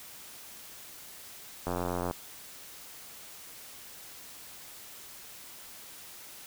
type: click train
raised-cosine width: 1 ms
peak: -18 dBFS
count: 40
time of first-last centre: 1.67-2.111 s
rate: 88.5 Hz
effects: white hiss -48 dBFS RMS until 6.46 s